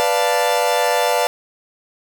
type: chord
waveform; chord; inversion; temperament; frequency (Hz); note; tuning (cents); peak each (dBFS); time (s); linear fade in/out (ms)
40% pulse; B half-diminished seventh; none; equal; 493.9 / 587.3 / 698.5 / 880; B4 / D5 / F5 / A5; 0 / 0 / 0 / 0; -20; 0-1.27; 0
effects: none